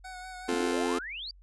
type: tone with vibrato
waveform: 25% pulse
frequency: 740 Hz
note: F#5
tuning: in tune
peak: -37 dBFS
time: 0.04-0.73 s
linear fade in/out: 10 ms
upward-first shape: sine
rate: 5.2 Hz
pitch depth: 25 cents each way
type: chord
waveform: 40% pulse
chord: F major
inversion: second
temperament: just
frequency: 261.9 / 349.2 / 436.5 Hz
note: C4 / F4 / A4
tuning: +2 / 0 / -14 cents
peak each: -31 dBFS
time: 0.48-0.99 s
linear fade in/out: 10 ms
type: exponential sweep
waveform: sine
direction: up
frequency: 215 to 4813 Hz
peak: -36 dBFS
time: 0.52-1.31 s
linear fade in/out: 2 ms
effects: added 46 Hz sine -52 dBFS peak until 1.42 s + resampled to 24000 Hz